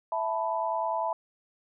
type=chord; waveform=sine; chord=E suspended fourth; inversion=none; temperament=just; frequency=659.3 / 879 / 988.9 Hz; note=E5 / A5 / B5; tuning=0 / -2 / +2 cents; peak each=-31 dBFS; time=0.12-1.13 s; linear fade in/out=2 ms; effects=none

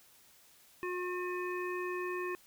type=harmonic tone; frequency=360.1 Hz; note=F#4; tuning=47 cents flat; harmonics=1 / 3 / 5 / 7; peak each=-36 / -41 / -43 / -45 dBFS; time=0.83-2.35 s; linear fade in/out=0 ms; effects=white hiss -62 dBFS RMS until 2.46 s

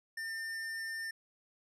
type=tone; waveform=square; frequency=1802 Hz; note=A6; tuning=41 cents sharp; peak=-38 dBFS; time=0.17-1.11 s; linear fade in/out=5 ms; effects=low-pass 11000 Hz 12 dB/octave

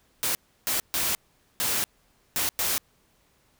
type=noise bursts at uneven times; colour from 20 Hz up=white; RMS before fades=-26 dBFS; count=6; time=0.23-0.35 / 0.67-0.8 / 0.94-1.15 / 1.6-1.84 / 2.36-2.49 / 2.59-2.78 s; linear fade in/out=0 ms; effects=pink hiss -65 dBFS RMS until 3.59 s

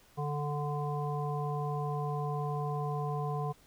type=harmonic tone; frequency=146.83 Hz; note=D3; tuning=in tune; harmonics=1 / 3 / 5 / 7; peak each=-33 / -39 / -39 / -40 dBFS; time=0.17-3.53 s; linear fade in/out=20 ms; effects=pink hiss -62 dBFS RMS until 3.66 s

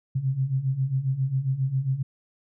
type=beating tone pair; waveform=sine; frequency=128.7 / 136.1 Hz; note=C3 / C#3; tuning=-28 / -31 cents; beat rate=7.4 Hz; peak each=-28 / -24 dBFS; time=0.15-2.03 s; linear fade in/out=10 ms; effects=none

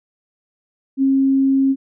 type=tone; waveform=sine; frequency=270 Hz; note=C#4; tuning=45 cents flat; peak=-12 dBFS; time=0.97-1.76 s; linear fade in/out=50 ms; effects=none

